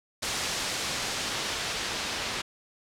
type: noise with low-pass filter sweep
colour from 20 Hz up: white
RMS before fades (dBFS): -32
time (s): 0.22-2.42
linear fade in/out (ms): 10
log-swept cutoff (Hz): 6600 to 4400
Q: 0.76
effects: none